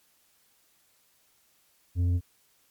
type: tone with tanh clipping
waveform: sine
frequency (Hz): 88.4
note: F2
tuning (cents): +22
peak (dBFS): -23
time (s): 1.95-2.21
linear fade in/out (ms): 50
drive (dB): 6
effects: white hiss -66 dBFS RMS until 2.7 s + MP3 96 kbps